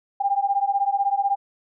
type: beating tone pair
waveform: sine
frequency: 790 / 806 Hz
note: G5 / G5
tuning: +13 / +48 cents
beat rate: 16 Hz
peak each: -22 dBFS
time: 0.2-1.36 s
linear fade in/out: 10 ms
effects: none